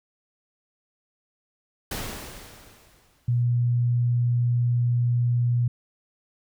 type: noise with exponential decay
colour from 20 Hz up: pink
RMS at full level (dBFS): -30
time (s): 1.91-3.43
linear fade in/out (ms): 5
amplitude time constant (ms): 330
type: tone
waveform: sine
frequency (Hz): 120.8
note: B2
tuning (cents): -38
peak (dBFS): -19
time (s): 3.28-5.68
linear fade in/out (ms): 5
effects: none